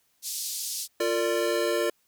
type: band-pass noise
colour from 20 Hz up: pink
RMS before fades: -33 dBFS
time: 0.22-0.88 s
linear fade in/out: 50 ms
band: 4400 to 14000 Hz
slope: 24 dB/octave
type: chord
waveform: square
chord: Bb major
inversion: second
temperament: equal with one note detuned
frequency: 349.2 / 456.6 / 587.3 Hz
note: F4 / Bb4 / D5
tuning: 0 / -36 / 0 cents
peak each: -29 dBFS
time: 1-1.9 s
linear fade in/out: 5 ms
effects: white hiss -69 dBFS RMS until 2.07 s